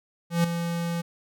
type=tone with ADSR envelope; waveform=square; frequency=170 Hz; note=F3; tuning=46 cents flat; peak=-18 dBFS; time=0.3-1.02 s; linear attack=140 ms; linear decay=6 ms; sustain=-9 dB; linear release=15 ms; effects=none